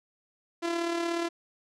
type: tone with amplitude modulation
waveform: sawtooth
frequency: 339.2 Hz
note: E4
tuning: 50 cents sharp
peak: -22 dBFS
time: 0.62-1.29 s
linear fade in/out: 20 ms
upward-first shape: sine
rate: 36.8 Hz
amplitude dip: 45%
effects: low-pass 7000 Hz 12 dB/octave